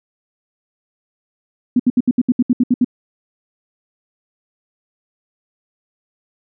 sine tone bursts, 246.9 Hz, B3, in tune, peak -9 dBFS, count 11, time 1.76-2.846 s, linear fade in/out 5 ms, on 36 ms, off 69 ms, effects none

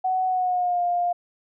sine tone with pitch glide, 746 to 704.1 Hz, F#5 to F5, +14 to +14 cents, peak -20 dBFS, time 0.04-1.13 s, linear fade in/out 10 ms, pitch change -100 cents, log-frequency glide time 0.26-0.82 s, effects none

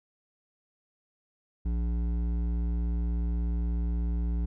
triangle tone with hard clipping, 58.27 Hz, A#1, in tune, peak -28 dBFS, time 1.65-4.46 s, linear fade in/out 10 ms, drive 14 dB, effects none

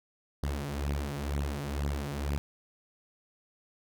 sawtooth beating tone pair, 70.1 / 72.2 Hz, C#2 / D2, +20 / -29 cents, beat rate 2.1 Hz, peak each -30 dBFS, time 0.43-2.38 s, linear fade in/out 0 ms, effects none

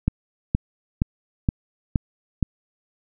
click train, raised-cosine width 5 ms, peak -6 dBFS, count 6, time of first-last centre 0.08-2.427 s, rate 2.13 Hz, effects none

